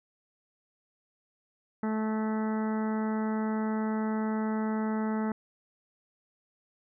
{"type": "harmonic tone", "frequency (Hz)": 217.7, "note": "A3", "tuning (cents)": -18, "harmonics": [1, 2, 3, 4, 5, 6, 7, 8, 9], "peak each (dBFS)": [-28, -37, -42, -39, -47, -43, -48, -51, -49], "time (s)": [1.83, 5.32], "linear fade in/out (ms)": 2, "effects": []}